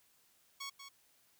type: tone with echo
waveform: 10% pulse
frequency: 1108.7 Hz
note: C#6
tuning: in tune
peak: -33 dBFS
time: 0.6-0.7 s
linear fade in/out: 10 ms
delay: 190 ms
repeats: 1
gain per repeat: -8 dB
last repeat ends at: 0.89 s
effects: white hiss -70 dBFS RMS until 1.39 s